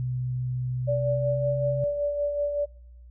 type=tone with pitch glide; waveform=sine; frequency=125.9 to 132.54 Hz; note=B2 to C3; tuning=+34 to +23 cents; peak=-26 dBFS; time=0-1.84 s; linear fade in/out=0 ms; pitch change=+89 cents; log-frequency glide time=0.84-1.53 s
type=tone with tremolo; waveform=sine; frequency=580 Hz; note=D5; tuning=22 cents flat; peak=-22 dBFS; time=0.87-2.66 s; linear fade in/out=20 ms; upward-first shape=sine; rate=5.3 Hz; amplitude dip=45%
effects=noise-tail reverb RT60 0.7 s tail -24 dB re dry + added 60 Hz sine -45 dBFS peak until 3.1 s